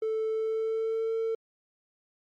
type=tone with pitch glide; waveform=triangle; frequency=440 to 449.8 Hz; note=A4 to A4; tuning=0 to +38 cents; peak=-24 dBFS; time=0.02-1.35 s; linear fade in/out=5 ms; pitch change=+38 cents; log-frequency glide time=0.29-1.12 s; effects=tanh soft clip ceiling -22 dBFS + Opus 48 kbps